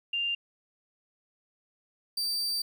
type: tone pair in turn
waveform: sine / 40% pulse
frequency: 2794 / 4652 Hz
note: F7 / D8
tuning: 0 / -17 cents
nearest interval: major sixth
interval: 883 cents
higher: second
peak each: -27 dBFS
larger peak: neither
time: 0.13-0.35 / 2.17-2.62 s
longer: second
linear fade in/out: 5 ms
effects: 11-bit